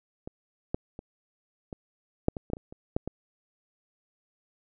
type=clicks; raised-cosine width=2 ms; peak=-24 / -14 / -26 / -24 / -8 / -21 / -27 / -13 / -30 / -30 / -12 / -19 dBFS; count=12; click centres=0.275 / 0.745 / 0.991 / 1.728 / 2.284 / 2.368 / 2.501 / 2.534 / 2.569 / 2.725 / 2.965 / 3.076 s; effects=none